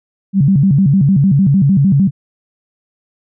sine tone with vibrato, 164.81 Hz, E3, in tune, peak -7 dBFS, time 0.33-2.11 s, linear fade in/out 50 ms, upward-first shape square, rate 6.6 Hz, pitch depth 290 cents each way, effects none

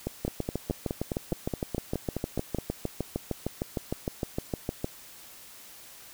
two click trains, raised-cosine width 2 ms, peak -15 / -16 dBFS, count 31 / 13, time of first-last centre 0.25-4.844 / 0.07-2.586 s, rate 6.53 / 4.77 Hz, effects white hiss -49 dBFS RMS until 6.13 s

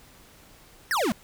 square exponential sweep, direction down, 1928 to 190 Hz, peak -23 dBFS, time 0.91-1.12 s, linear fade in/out 0 ms, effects pink hiss -53 dBFS RMS until 1.23 s

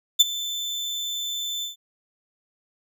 35% pulse tone with ADSR envelope, 3531 Hz, A7, 5 cents sharp, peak -7 dBFS, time 0.19-1.76 s, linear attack 17 ms, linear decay 24 ms, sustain -18 dB, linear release 130 ms, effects none

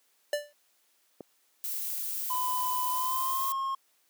square tone with exponential decay, 587.3 Hz, D5, in tune, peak -24 dBFS, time 0.33-0.53 s, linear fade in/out 2 ms, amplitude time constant 42 ms
click, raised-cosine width 2 ms, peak -24 dBFS, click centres 1.207 s
violet noise, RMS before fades -34 dBFS, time 1.64-3.52 s, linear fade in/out 0 ms
triangle tone with pitch glide, 1005 to 1077.1 Hz, B5 to C6, +30 to +50 cents, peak -27 dBFS, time 2.3-3.75 s, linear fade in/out 5 ms, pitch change +120 cents, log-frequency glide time 2.91-3.49 s
effects white hiss -69 dBFS RMS until 4.09 s + high-pass 300 Hz 12 dB/octave

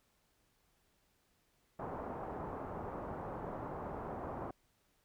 white low-pass noise, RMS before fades -43 dBFS, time 1.79-4.51 s, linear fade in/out 5 ms, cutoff 1000 Hz, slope 24 dB/octave, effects pink hiss -75 dBFS RMS until 5.04 s

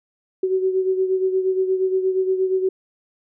sine beating tone pair, 375.4 / 383.9 Hz, F#4 / G4, +25 / -36 cents, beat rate 8.5 Hz, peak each -18 / -25 dBFS, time 0.43-2.69 s, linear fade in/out 5 ms, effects none

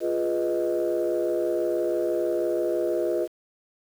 sine chord, F half-diminished seventh, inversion none, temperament equal, 349.2 / 415.3 / 493.9 / 622.3 Hz, F4 / Ab4 / Cb5 / Eb5, 0 / 0 / 0 / 0 cents, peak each -25 / -30 / -28 / -27 dBFS, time 0-3.28 s, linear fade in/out 50 ms, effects tanh soft clip ceiling -16 dBFS + 8-bit

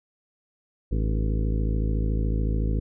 harmonic tone with a mistuned harmonic, 53.8 Hz, A1, 38 cents flat, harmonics 1 / 2 / 3 / 4 / 5 / 6 / 7 / 8 / 9, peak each -23 / -29 / -33 / -35 / -37 / -39 / -40 / -41 / -42 dBFS, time 0.91-2.8 s, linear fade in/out 10 ms, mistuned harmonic 6, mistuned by -91 cents, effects none

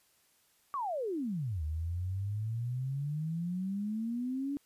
sine exponential two-way sweep, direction down then up, 1181 to 75.3 to 288.3 Hz, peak -32 dBFS, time 0.74-4.57 s, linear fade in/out 0 ms, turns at 1.63 s, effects white hiss -69 dBFS RMS until 4.65 s + resampled to 32000 Hz

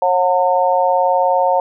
harmonic tone, 181.2 Hz, F#3, 36 cents flat, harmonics 3 / 4 / 5, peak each -16 / -16 / -16 dBFS, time 0.02-1.6 s, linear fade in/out 2 ms, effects none

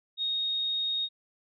sine tone, 3729 Hz, A#7, in tune, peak -27 dBFS, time 0.17-1.09 s, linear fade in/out 50 ms, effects none

